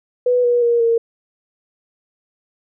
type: tone with pitch steps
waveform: sine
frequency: 493.9 / 482.9 / 472.1 / 461.6 Hz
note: B4 / B4 / A#4 / A#4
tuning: 0 / -39 / +22 / -17 cents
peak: -12 dBFS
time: 0.26-0.98 s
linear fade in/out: 5 ms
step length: 180 ms
effects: none